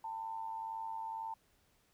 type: tone with amplitude modulation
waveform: sine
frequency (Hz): 896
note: A5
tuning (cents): +31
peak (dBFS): -36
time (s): 0.04-1.34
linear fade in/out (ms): 5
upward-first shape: sine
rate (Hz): 102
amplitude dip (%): 60
effects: pink hiss -72 dBFS RMS until 1.93 s